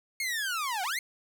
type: linear two-way sweep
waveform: sawtooth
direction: down then up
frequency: 2188 to 711 to 2188 Hz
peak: -26 dBFS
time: 0.2-0.99 s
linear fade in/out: 2 ms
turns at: 0.83 s
effects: none